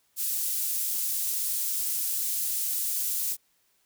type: high-pass noise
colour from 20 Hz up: pink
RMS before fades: -29 dBFS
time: 0.16-3.37 s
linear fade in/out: 50 ms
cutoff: 10000 Hz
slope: 12 dB/octave
effects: white hiss -69 dBFS RMS until 3.85 s